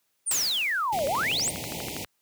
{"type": "exponential two-way sweep", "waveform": "sine", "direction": "down then up", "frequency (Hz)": [9720, 525, 9720], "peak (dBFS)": -24, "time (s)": [0.26, 1.51], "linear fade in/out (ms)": 20, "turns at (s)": 1.06}
{"type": "noise with exponential decay", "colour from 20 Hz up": "white", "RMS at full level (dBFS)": -28, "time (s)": [0.31, 1.14], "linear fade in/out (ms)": 2, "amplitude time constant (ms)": 180}
{"type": "band-stop noise", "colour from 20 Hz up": "pink", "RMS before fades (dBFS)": -34, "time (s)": [0.92, 2.05], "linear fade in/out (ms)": 10, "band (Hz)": [920, 2000], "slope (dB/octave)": 96}
{"type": "click train", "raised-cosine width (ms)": 0.3, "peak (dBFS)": -20, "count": 14, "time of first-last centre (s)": [0.99, 2.047], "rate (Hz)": 12.3}
{"effects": ["white hiss -73 dBFS RMS until 2.21 s", "high-pass 100 Hz 12 dB/octave"]}